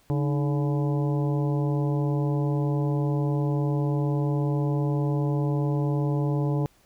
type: harmonic tone with a mistuned harmonic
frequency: 142.6 Hz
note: C#3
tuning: 49 cents sharp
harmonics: 1 / 2 / 3 / 4 / 5 / 6 / 7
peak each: -23 / -30 / -33 / -37 / -41 / -40 / -43 dBFS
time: 0.1-6.66 s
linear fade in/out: 0 ms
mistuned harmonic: 2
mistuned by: +120 cents
effects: pink hiss -61 dBFS RMS until 6.85 s